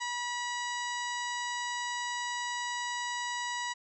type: harmonic tone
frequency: 970 Hz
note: B5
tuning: 31 cents flat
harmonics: 1 / 2 / 3 / 4 / 5 / 6 / 7 / 8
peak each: -36 / -37 / -44 / -43 / -47 / -48 / -47 / -46 dBFS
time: 0-3.74 s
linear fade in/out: 20 ms
effects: none